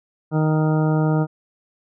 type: harmonic tone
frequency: 155.56 Hz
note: D#3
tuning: in tune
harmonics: 1 / 2 / 3 / 4 / 5 / 6 / 8 / 9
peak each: -17 / -23 / -27 / -29 / -31 / -33 / -35 / -36 dBFS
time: 0.31-1.27 s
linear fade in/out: 50 ms
effects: none